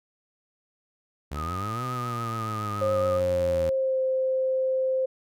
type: exponential two-way sweep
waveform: sawtooth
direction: up then down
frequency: 69.3 to 127.7 to 81.8 Hz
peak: -27 dBFS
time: 1.31-3.7 s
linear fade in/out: 10 ms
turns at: 1.84 s
type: tone with vibrato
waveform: sine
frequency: 1246 Hz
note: D#6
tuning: 2 cents sharp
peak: -31 dBFS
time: 1.34-3.21 s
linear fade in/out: 50 ms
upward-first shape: triangle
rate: 7.1 Hz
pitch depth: 51 cents each way
type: tone with pitch glide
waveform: sine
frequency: 536 to 522.5 Hz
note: C5 to C5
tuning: +42 to -2 cents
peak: -22 dBFS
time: 2.81-5.06 s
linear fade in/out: 10 ms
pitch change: -44 cents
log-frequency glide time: 3.61-4 s
effects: none